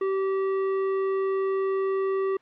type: tone with tanh clipping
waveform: sine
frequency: 386.1 Hz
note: G4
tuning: 26 cents flat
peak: -25 dBFS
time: 0.01-2.37 s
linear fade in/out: 5 ms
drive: 14 dB
effects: white hiss -60 dBFS RMS until 2.41 s + low-pass 2000 Hz 12 dB/octave